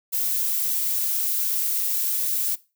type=noise; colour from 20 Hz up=violet; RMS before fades=-24 dBFS; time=0.12-2.56 s; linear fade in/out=20 ms; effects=noise-tail reverb RT60 0.3 s tail -20 dB re dry

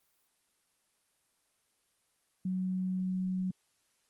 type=tone; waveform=sine; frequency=185.6 Hz; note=F#3; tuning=6 cents sharp; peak=-30 dBFS; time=2.45-3.51 s; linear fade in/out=5 ms; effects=white hiss -74 dBFS RMS until 4.09 s + Opus 24 kbps

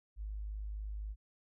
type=tone; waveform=sine; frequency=51.91 Hz; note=G#1; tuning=in tune; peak=-38 dBFS; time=0.16-1.16 s; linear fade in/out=50 ms; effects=none

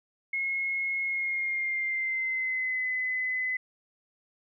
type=tone with pitch glide; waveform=sine; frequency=2166 to 2021 Hz; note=C#7 to B6; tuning=-41 to +39 cents; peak=-27 dBFS; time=0.33-3.57 s; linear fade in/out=5 ms; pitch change=-120 cents; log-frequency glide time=1.04-2.85 s; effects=none

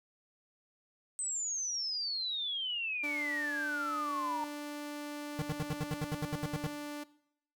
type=exponential sweep; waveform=sine; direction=down; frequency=8260 to 912 Hz; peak=-33 dBFS; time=1.19-4.44 s; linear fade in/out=0 ms
type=tone; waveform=sawtooth; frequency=293.7 Hz; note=D4; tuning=in tune; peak=-35 dBFS; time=3.03-7.04 s; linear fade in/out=10 ms
type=tone bursts; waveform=square; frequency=154.7 Hz; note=D#3; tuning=10 cents flat; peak=-32 dBFS; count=13; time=5.39-6.667 s; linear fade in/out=0 ms; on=29 ms; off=75 ms
effects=noise-tail reverb RT60 0.7 s tail -19 dB re dry

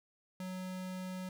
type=tone; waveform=square; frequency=185 Hz; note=F#3; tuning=in tune; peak=-40 dBFS; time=0.4-1.29 s; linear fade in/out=2 ms; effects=none

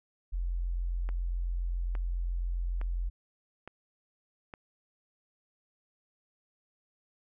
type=tone; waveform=sine; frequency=43.65 Hz; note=F1; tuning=in tune; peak=-29 dBFS; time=0.32-3.1 s; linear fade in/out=20 ms
type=click train; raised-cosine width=0.5 ms; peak=-28 dBFS; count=5; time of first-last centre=1.09-4.538 s; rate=1.16 Hz
effects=none

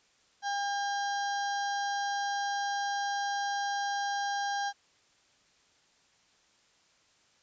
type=harmonic tone; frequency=805 Hz; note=G5; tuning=46 cents sharp; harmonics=1 / 2 / 4 / 5 / 6 / 7 / 8; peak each=-31 / -36 / -44 / -46 / -47 / -44 / -51 dBFS; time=0.42-4.73 s; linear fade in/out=50 ms; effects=white hiss -66 dBFS RMS until 7.42 s + resampled to 16000 Hz

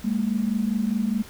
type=tone pair together; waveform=sine; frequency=203.2 / 228.1 Hz; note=G#3 / A#3; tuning=-38 / -37 cents; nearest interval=major second; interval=201 cents; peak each=-24 dBFS; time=0.04-1.23 s; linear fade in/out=10 ms; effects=pink hiss -45 dBFS RMS until 1.29 s

